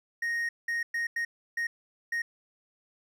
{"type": "tone bursts at uneven times", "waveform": "triangle", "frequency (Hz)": 1864.7, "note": "A#6", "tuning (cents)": 0, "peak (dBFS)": -26, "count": 6, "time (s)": [[0.22, 0.49], [0.68, 0.83], [0.94, 1.07], [1.16, 1.25], [1.57, 1.67], [2.12, 2.22]], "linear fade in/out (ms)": 5, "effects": []}